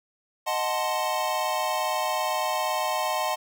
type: chord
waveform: square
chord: D# diminished seventh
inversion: none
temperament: equal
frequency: 622.3 / 740 / 880 / 1046.5 Hz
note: D#5 / F#5 / A5 / C6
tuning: 0 / 0 / 0 / 0 cents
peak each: -31 dBFS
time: 0.46-3.36 s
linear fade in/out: 20 ms
effects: none